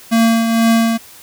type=tone with tremolo; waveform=square; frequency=227.9 Hz; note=A#3; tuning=39 cents flat; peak=-9 dBFS; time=0.11-0.98 s; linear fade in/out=20 ms; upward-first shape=triangle; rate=2.1 Hz; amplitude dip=50%; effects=white hiss -40 dBFS RMS until 1.22 s